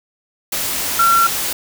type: tone in noise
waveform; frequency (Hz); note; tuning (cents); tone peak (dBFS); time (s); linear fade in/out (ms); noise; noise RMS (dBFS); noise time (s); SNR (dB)
sine; 1363; F6; -43; -10; 0.99-1.27; 5; white; -21; 0.52-1.53; +8
effects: none